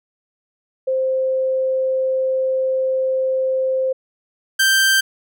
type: tone pair in turn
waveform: sine / sawtooth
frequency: 523.3 / 1568.1 Hz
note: C5 / G6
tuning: 0 / 0 cents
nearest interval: octave + perfect fifth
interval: 1900 cents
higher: second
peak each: -16 / -9 dBFS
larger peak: second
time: 0.87-3.93 / 4.59-5.01 s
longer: first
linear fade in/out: 10 ms
effects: none